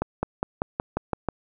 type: accelerating click train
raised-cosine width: 1 ms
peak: -10 dBFS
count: 8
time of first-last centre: 0.02-1.287 s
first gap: 210 ms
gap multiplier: 0.95
effects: none